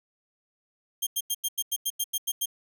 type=tone bursts; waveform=10% pulse; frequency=3202 Hz; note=G7; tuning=36 cents sharp; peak=-17 dBFS; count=11; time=1.02-2.459 s; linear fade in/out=10 ms; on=49 ms; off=90 ms; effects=none